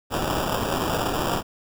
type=noise with sample-and-hold; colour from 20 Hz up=blue; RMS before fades=-25 dBFS; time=0.1-1.43 s; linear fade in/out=50 ms; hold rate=2100 Hz; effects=none